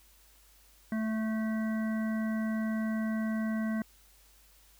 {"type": "harmonic tone with a mistuned harmonic", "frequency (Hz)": 220, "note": "A3", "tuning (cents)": 0, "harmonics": [1, 3, 5, 7, 9], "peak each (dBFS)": [-29, -42, -47, -45, -46], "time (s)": [0.92, 3.82], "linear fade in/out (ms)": 2, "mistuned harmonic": 9, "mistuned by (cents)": -34, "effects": ["added 50 Hz sine -62 dBFS peak until 4.79 s", "white hiss -62 dBFS RMS until 4.79 s"]}